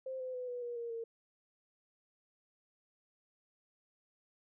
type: tone with pitch steps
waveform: sine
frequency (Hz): 523.3 / 511.9 / 500.8 / 490 / 479.3 / 468.9 / 458.7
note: C5 / C5 / B4 / B4 / A#4 / A#4 / A#4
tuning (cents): 0 / -38 / +24 / -14 / +48 / +10 / -28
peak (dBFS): -38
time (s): 0.06-1.04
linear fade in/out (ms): 5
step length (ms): 140
effects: none